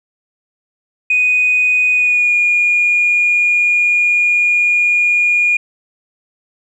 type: tone with pitch glide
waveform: sine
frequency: 2489 to 2432 Hz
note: D#7 to D#7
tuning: 0 to -40 cents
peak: -9 dBFS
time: 1.1-5.57 s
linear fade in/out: 5 ms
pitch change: -40 cents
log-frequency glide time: 1.92-2.35 s
effects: tanh soft clip ceiling -5 dBFS